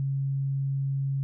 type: tone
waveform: sine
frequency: 136.9 Hz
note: C#3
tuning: 21 cents flat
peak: -25 dBFS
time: 0-1.23 s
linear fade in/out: 0 ms
effects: none